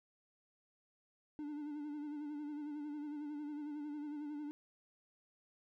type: tone with vibrato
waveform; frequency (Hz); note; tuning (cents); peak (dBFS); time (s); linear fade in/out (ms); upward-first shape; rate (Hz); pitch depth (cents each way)
triangle; 295.8; D4; +13; -39; 1.39-4.51; 0; sine; 11; 47
effects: none